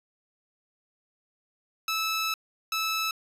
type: tone bursts at uneven times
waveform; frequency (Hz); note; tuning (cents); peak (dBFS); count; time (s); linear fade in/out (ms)
15% pulse; 1308; E6; -14; -20; 2; 1.88-2.34 / 2.72-3.11; 2
effects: resampled to 32000 Hz